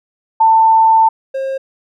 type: tone pair in turn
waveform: sine / triangle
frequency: 892 / 535.6 Hz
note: A5 / C5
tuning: +23 / +40 cents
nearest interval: major sixth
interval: 883 cents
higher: first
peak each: -6 / -15 dBFS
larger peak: first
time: 0.4-1.09 / 1.34-1.58 s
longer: first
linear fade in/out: 10 ms
effects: none